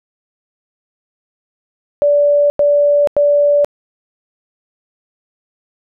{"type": "tone bursts", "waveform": "sine", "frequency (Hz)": 580, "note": "D5", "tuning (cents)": -22, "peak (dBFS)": -8, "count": 3, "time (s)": [2.02, 3.646], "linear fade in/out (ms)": 0, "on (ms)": 480, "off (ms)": 93, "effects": []}